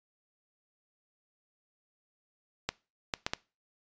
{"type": "clicks", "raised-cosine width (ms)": 0.2, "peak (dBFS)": -12, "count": 4, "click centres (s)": [2.69, 3.138, 3.265, 3.335], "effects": ["noise-tail reverb RT60 0.3 s tail -22 dB re dry", "resampled to 16000 Hz"]}